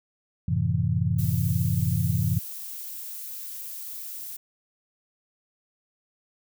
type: chord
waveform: sine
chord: F# half-diminished seventh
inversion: none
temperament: just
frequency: 92.5 / 111 / 133.2 / 166.5 Hz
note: F#2 / A2 / C3 / E3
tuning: 0 / +16 / +31 / +18 cents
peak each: -27 dBFS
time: 0.48-2.39 s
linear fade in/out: 5 ms
type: noise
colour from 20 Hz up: violet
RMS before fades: -37 dBFS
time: 1.18-4.37 s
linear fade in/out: 10 ms
effects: none